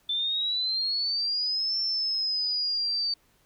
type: exponential two-way sweep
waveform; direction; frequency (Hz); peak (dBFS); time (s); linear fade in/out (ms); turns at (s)
sine; up then down; 3520 to 5390 to 4583; -25; 0.09-3.14; 5; 1.79
effects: pink hiss -65 dBFS RMS until 3.45 s